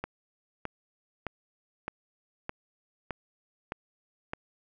click train, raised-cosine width 0.5 ms, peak -18 dBFS, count 8, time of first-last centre 0.04-4.334 s, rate 1.63 Hz, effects none

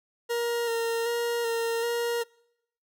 40% pulse tone with vibrato, 466.2 Hz, A#4, in tune, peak -25 dBFS, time 0.29-2.24 s, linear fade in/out 20 ms, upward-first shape square, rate 1.3 Hz, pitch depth 20 cents each way, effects noise-tail reverb RT60 0.8 s tail -26 dB re dry

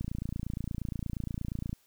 click train, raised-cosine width 5 ms, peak -22 dBFS, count 50, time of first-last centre 0.01-1.729 s, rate 28.5 Hz, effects white hiss -67 dBFS RMS until 1.86 s

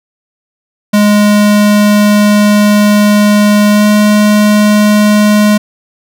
square tone with pitch glide, 207.7 to 209.5 Hz, G#3 to G#3, 0 to +15 cents, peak -5 dBFS, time 0.93-5.58 s, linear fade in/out 10 ms, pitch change +15 cents, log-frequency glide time 3.71-3.85 s, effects none

